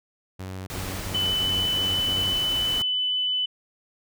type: tone bursts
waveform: sawtooth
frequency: 94 Hz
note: F#2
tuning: 28 cents sharp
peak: -29 dBFS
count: 6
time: 0.39-2.34 s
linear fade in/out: 10 ms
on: 280 ms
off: 54 ms
type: noise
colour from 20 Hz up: pink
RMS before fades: -34 dBFS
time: 0.7-2.82 s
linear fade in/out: 0 ms
type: tone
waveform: sine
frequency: 3002 Hz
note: F#7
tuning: 24 cents sharp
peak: -22 dBFS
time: 1.14-3.46 s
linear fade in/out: 10 ms
effects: none